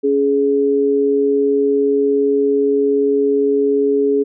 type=tone pair together; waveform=sine; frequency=279.6 / 419.4 Hz; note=C#4 / G#4; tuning=+15 / +17 cents; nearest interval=perfect fifth; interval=702 cents; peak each=-18 / -13 dBFS; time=0.03-4.24 s; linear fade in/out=20 ms; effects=none